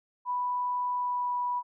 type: tone with pitch glide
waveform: sine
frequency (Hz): 987.8 to 981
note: B5 to B5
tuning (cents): 0 to -12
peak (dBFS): -27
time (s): 0.25-1.63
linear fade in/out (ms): 50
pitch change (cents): -12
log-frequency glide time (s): 0.92-1.36
effects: none